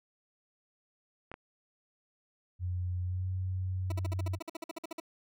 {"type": "clicks", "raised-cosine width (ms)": 0.5, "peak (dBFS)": -28, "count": 2, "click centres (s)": [1.316, 1.341]}
{"type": "tone with pitch glide", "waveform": "sine", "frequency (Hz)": [90, 92.91], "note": ["F#2", "F#2"], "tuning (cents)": [-47, 8], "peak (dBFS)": -31, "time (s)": [2.59, 4.39], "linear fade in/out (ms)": 50, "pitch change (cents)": 55, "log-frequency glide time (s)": [3.03, 3.27]}
{"type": "tone bursts", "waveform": "20% pulse", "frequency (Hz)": 327.3, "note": "E4", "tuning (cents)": -12, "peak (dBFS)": -32, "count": 16, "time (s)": [3.9, 5.001], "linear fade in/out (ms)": 5, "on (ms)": 21, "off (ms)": 51}
{"effects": []}